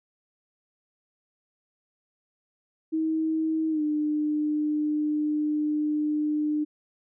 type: tone with pitch glide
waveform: sine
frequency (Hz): 318 to 301.2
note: D#4 to D4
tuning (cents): +38 to +44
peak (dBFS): -23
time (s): 2.92-6.65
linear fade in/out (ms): 20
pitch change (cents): -94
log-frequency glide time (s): 3.7-3.82
effects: none